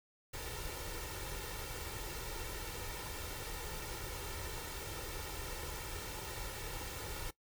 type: noise with comb filter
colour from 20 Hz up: pink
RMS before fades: -43 dBFS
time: 0.33-7.31 s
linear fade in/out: 10 ms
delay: 2.2 ms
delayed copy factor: +0.65
effects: noise-tail reverb RT60 0.1 s tail -19 dB re dry